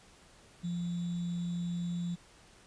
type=tone with sample-and-hold; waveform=sine; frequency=173.8 Hz; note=F3; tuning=8 cents flat; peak=-32 dBFS; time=0.63-2.16 s; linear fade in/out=20 ms; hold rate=3675 Hz; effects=pink hiss -59 dBFS RMS until 2.66 s + resampled to 22050 Hz